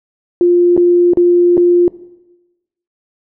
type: tone with dropouts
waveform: sine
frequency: 350.8 Hz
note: F4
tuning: 8 cents sharp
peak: -6 dBFS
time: 0.41-1.88 s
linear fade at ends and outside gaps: 1 ms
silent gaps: 0.766-0.776 / 1.135-1.172 / 1.57-1.577 s
effects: noise-tail reverb RT60 1.0 s tail -18 dB re dry